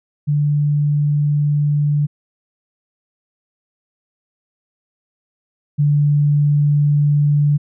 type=tone pair in turn; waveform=sine; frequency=146.83 / 146.18 Hz; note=D3 / D3; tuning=0 / -8 cents; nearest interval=unison; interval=8 cents; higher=first; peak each=-13 / -11 dBFS; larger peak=second; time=0.27-2.07 / 5.78-7.58 s; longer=neither; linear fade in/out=20 ms; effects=none